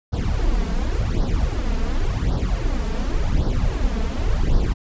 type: noise with flanger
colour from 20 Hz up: brown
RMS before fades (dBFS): -20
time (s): 0.12-4.74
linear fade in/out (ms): 20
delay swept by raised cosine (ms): 0.2 to 4.5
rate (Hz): 0.9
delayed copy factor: +0.8
effects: resampled to 16000 Hz